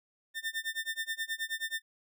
30% pulse tone with tremolo, 1800 Hz, A6, 39 cents sharp, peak -28 dBFS, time 0.34-1.82 s, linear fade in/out 50 ms, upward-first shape sine, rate 9.4 Hz, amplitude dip 95%, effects none

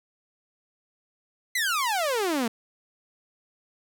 sawtooth exponential sweep, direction down, 2082 to 218.2 Hz, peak -20 dBFS, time 1.55-2.48 s, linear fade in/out 5 ms, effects none

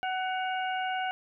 harmonic tone with a mistuned harmonic, 747 Hz, F#5, 16 cents sharp, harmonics 1 / 2 / 3 / 4, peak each -30 / -35 / -41 / -40 dBFS, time 0.03-1.11 s, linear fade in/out 0 ms, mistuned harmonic 4, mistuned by -87 cents, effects none

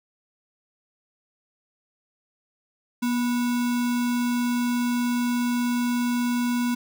sine tone with sample-and-hold, 241.7 Hz, B3, 37 cents flat, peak -21 dBFS, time 3.02-6.75 s, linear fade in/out 10 ms, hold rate 1225 Hz, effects none

